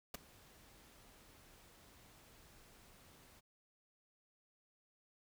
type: noise with ADSR envelope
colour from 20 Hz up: pink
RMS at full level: -40 dBFS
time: 0.14-3.41 s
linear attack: 5 ms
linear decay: 13 ms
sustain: -23 dB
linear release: 22 ms
effects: none